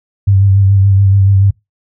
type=tone with vibrato; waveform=sine; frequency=98 Hz; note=G2; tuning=in tune; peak=-5 dBFS; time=0.27-1.51 s; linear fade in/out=10 ms; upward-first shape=sine; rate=7 Hz; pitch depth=33 cents each way; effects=noise-tail reverb RT60 0.2 s tail -24 dB re dry